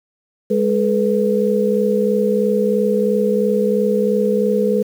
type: tone cluster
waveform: sine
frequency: 205.7 / 428.3 / 491.3 Hz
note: G#3 / A4 / B4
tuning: -16 / -47 / -9 cents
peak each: -18 dBFS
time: 0.5-4.83 s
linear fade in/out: 10 ms
effects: 7-bit